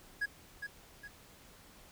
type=tone with echo; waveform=triangle; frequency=1661.2 Hz; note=G#6; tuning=in tune; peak=-29 dBFS; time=0.21-0.26 s; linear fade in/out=10 ms; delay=410 ms; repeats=2; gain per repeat=-7 dB; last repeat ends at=1.08 s; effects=pink hiss -58 dBFS RMS until 1.91 s

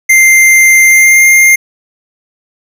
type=tone with pitch glide; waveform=square; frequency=2093 to 2112 Hz; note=C7 to C7; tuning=0 to +16 cents; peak=-3 dBFS; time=0.09-1.56 s; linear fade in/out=10 ms; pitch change=+16 cents; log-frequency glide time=0.84-1.25 s; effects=none

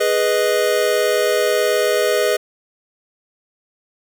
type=chord; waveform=square; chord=G# minor; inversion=none; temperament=equal; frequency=415.3 / 493.9 / 622.3 Hz; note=G#4 / B4 / D#5; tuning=0 / 0 / 0 cents; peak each=-20 dBFS; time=0-2.37 s; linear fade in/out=10 ms; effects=none

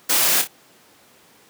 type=noise with echo; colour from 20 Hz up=white; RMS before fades=-18 dBFS; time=0.09-0.42 s; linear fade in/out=10 ms; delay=28 ms; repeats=2; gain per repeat=-8 dB; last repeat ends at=0.476 s; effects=pink hiss -52 dBFS RMS until 1.49 s + high-pass 200 Hz 12 dB/octave

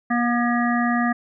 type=harmonic tone with a mistuned harmonic; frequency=239.1 Hz; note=A#3; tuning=44 cents sharp; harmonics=1 / 3 / 5 / 7 / 8; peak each=-20 / -25 / -27 / -28 / -29 dBFS; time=0.1-1.13 s; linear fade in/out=10 ms; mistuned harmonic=5; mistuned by=+20 cents; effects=none

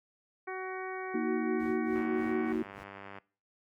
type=harmonic tone; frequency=374.8 Hz; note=F#4; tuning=22 cents sharp; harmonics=1 / 2 / 3 / 4 / 5 / 6; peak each=-39 / -42 / -44 / -45 / -46 / -47 dBFS; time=0.47-2.53 s; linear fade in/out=10 ms
type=chord; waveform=sine; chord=D# minor; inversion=second; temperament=equal with one note detuned; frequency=233.1 / 316.4 / 370 Hz; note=A#3 / D#4 / F#4; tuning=0 / +29 / 0 cents; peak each=-33 dBFS; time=1.14-2.63 s; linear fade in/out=5 ms
type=noise with tremolo; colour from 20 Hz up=brown; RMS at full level=-44 dBFS; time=1.59-2.84 s; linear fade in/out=10 ms; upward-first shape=sine; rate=3.4 Hz; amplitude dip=95%
type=click train; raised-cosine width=0.5 ms; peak=-30 dBFS; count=122; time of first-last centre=1.96-3.185 s; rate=98.8 Hz
effects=noise-tail reverb RT60 0.4 s tail -22 dB re dry + high-pass 100 Hz 12 dB/octave

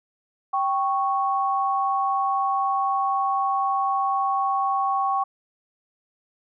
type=tone pair together; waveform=sine; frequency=782.1 / 1106 Hz; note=G5 / C#6; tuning=-4 / -4 cents; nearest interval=tritone; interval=600 cents; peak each=-23 / -23 dBFS; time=0.53-5.24 s; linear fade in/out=10 ms; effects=none

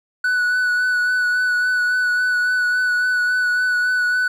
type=tone with vibrato; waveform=triangle; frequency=1483 Hz; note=F#6; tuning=4 cents sharp; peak=-14 dBFS; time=0.24-4.28 s; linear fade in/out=5 ms; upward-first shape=sine; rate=3.6 Hz; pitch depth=19 cents each way; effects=none

